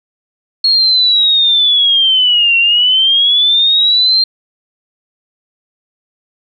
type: linear two-way sweep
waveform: sine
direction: down then up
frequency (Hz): 4305 to 2726 to 4193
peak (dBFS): -7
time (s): 0.64-4.24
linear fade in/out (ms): 5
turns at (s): 2.57
effects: none